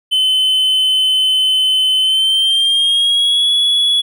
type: tone with pitch glide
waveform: triangle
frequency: 3048 to 3382 Hz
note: G7 to G#7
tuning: -49 to +31 cents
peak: -9 dBFS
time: 0.11-4.02 s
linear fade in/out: 20 ms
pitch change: +180 cents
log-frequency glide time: 2.01-3.49 s
effects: none